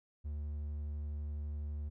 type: tone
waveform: triangle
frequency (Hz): 74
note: D2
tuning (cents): +14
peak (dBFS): -35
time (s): 0.24-1.9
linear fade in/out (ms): 20
effects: none